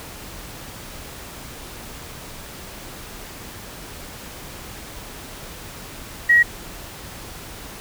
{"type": "tone", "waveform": "sine", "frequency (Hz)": 1904, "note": "A#6", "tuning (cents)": 36, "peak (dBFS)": -10, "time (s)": [6.29, 6.43], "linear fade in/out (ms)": 10, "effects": ["pink hiss -37 dBFS RMS until 7.8 s"]}